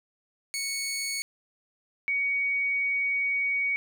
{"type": "tone pair in turn", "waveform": ["15% pulse", "sine"], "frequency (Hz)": [2217, 2245], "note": ["C#7", "C#7"], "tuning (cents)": [0, 21], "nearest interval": "unison", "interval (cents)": 21, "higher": "second", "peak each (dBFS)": [-23, -24], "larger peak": "first", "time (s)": [[0.54, 1.22], [2.08, 3.76]], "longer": "second", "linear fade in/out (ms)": 0, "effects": []}